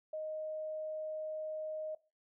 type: tone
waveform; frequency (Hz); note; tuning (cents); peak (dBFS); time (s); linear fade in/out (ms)
sine; 622.3; D#5; 0; -37; 0.13-1.95; 5
effects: noise-tail reverb RT60 0.3 s tail -19 dB re dry